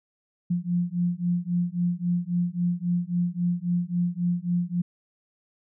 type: beating tone pair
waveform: sine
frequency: 173.6 / 177.3 Hz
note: F3 / F3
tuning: -10 / +26 cents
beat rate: 3.7 Hz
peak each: -26 dBFS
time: 0.5-4.82 s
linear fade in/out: 10 ms
effects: none